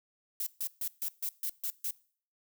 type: noise bursts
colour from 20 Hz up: violet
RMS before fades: -34 dBFS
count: 8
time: 0.4-1.908 s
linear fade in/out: 2 ms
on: 66 ms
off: 140 ms
effects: noise-tail reverb RT60 0.5 s tail -22 dB re dry